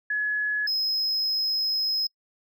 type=tone pair in turn; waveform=sine / triangle; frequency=1696 / 5118 Hz; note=G#6 / D#8; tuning=+36 / +48 cents; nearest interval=octave + perfect fifth; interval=1912 cents; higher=second; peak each=-23 / -22 dBFS; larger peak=second; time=0.1-0.67 / 0.67-2.07 s; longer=second; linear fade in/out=5 ms; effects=noise-tail reverb RT60 0.1 s tail -25 dB re dry